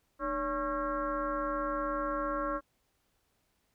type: tone with frequency modulation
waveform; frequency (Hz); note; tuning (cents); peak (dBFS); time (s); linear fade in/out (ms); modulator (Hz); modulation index
sine; 830.6; G#5; 0; -30; 0.19-2.61; 50; 264; 2.3
effects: pink hiss -75 dBFS RMS until 3.74 s